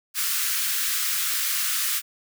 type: high-pass noise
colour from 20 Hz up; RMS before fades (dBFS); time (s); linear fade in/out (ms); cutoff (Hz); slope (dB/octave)
white; -25; 0.14-2.02; 50; 1200; 48
effects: none